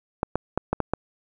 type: clicks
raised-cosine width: 1 ms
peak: -8 dBFS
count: 6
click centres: 0.231 / 0.356 / 0.576 / 0.73 / 0.803 / 0.936 s
effects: none